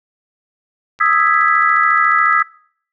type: click train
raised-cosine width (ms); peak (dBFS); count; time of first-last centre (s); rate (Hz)
0.2; -24; 21; 0.99-2.398; 14.2
type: chord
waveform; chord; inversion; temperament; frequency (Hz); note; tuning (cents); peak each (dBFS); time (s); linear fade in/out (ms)
sine; E major seventh; third; equal; 1244.5 / 1318.5 / 1661.2 / 1975.5; D#6 / E6 / G#6 / B6; 0 / 0 / 0 / 0; -15 / -15 / -18 / -17; 1-2.43; 10
effects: noise-tail reverb RT60 0.6 s tail -24 dB re dry